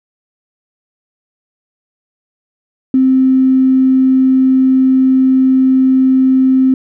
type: tone with tanh clipping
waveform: triangle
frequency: 261.6 Hz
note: C4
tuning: in tune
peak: -6 dBFS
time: 2.94-6.74 s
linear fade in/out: 2 ms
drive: 3 dB
effects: none